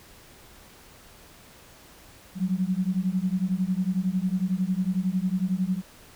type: beating tone pair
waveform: sine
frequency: 180.3 / 191.3 Hz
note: F#3 / G3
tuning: -45 / -42 cents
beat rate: 11 Hz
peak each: -26 / -26 dBFS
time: 2.35-5.82 s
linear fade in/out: 50 ms
effects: pink hiss -51 dBFS RMS until 6.15 s